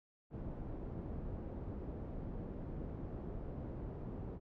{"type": "low-pass noise", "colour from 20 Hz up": "pink", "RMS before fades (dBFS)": -44, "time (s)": [0.3, 4.4], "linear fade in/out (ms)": 50, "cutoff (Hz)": 470, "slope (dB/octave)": 12, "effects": []}